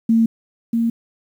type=tone pair in turn; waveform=sine; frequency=226.9 / 230.7 Hz; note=A#3 / A#3; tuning=-47 / -18 cents; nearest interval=unison; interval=29 cents; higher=second; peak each=-11 / -15 dBFS; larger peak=first; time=0.09-0.26 / 0.73-0.9 s; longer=neither; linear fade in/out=5 ms; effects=8-bit